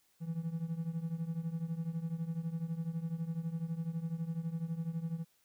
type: tone with tremolo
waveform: triangle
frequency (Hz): 164.7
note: E3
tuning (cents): -1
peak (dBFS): -28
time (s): 0.2-5.25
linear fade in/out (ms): 50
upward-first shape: triangle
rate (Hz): 12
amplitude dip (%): 90
effects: tanh soft clip ceiling -27 dBFS + white hiss -72 dBFS RMS until 5.44 s